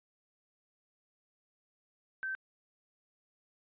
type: tone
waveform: sine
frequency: 1549 Hz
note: G6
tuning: 21 cents flat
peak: -34 dBFS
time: 2.23-2.35 s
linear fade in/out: 0 ms
effects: resampled to 8000 Hz